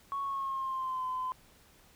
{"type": "tone with pitch glide", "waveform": "sine", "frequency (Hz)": [1108.7, 1022.6], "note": ["C#6", "C6"], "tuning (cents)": [0, -40], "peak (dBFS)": -31, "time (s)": [0.12, 1.32], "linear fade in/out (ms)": 0, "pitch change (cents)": -140, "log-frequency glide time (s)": [0.22, 1.05], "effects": ["tanh soft clip ceiling -27 dBFS", "pink hiss -61 dBFS RMS until 1.95 s"]}